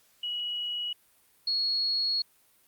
sine tone pair in turn, 2917 / 4328 Hz, F#7 / C#8, -25 / -42 cents, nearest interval perfect fifth, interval 683 cents, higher second, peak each -30 / -25 dBFS, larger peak second, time 0.23-0.93 / 1.47-2.22 s, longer second, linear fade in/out 5 ms, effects white hiss -64 dBFS RMS until 2.67 s + Opus 48 kbps

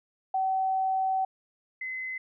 sine tone pair in turn, 762 / 2042 Hz, G5 / C7, -49 / -43 cents, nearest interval octave + perfect fourth, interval 1706 cents, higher second, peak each -24 / -32 dBFS, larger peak first, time 0.34-1.25 / 1.81-2.18 s, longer first, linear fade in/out 5 ms, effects none

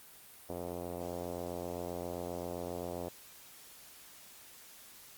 5% pulse tone with low-pass filter, 87.6 Hz, F2, 6 cents sharp, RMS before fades -40 dBFS, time 0.49-3.09 s, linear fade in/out 5 ms, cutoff 600 Hz, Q 1.7, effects white hiss -55 dBFS RMS until 5.17 s + Opus 32 kbps

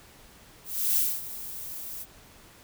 violet noise with ADSR envelope, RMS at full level -23 dBFS, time 0.64-2.06 s, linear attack 320 ms, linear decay 240 ms, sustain -15 dB, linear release 43 ms, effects pink hiss -53 dBFS RMS until 2.63 s

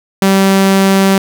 sawtooth tone, 193.8 Hz, G3, 20 cents flat, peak -3 dBFS, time 0.22-1.18 s, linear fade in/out 2 ms, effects none

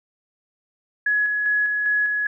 sine tone with tremolo, 1685 Hz, G#6, 25 cents sharp, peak -17 dBFS, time 1.06-2.27 s, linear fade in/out 5 ms, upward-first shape square, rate 2.5 Hz, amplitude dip 30%, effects none

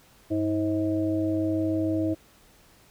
harmonic tone with a mistuned harmonic, 106.3 Hz, G#2, 41 cents sharp, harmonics 1 / 3 / 5 / 6, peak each -32 / -24 / -35 / -33 dBFS, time 0.3-2.15 s, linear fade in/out 20 ms, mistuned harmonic 1, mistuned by -110 cents, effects pink hiss -57 dBFS RMS until 2.9 s

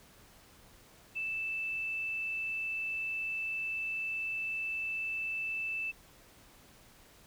sine tone, 2642 Hz, E7, 3 cents sharp, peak -33 dBFS, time 1.15-5.92 s, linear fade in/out 20 ms, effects pink hiss -59 dBFS RMS until 7.26 s

